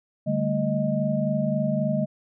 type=tone cluster; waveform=sine; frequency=146.8 / 198.2 / 221.9 / 621 Hz; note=D3 / G3 / A3 / D#5; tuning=0 / +19 / +15 / -3 cents; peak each=-27 dBFS; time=0.26-2.06 s; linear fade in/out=20 ms; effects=none